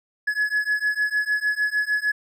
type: beating tone pair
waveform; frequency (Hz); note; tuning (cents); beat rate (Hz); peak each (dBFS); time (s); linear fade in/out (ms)
triangle; 1693 / 1699.6; G#6 / G#6; +33 / +40; 6.6; -22; 0.27-2.12; 10
effects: none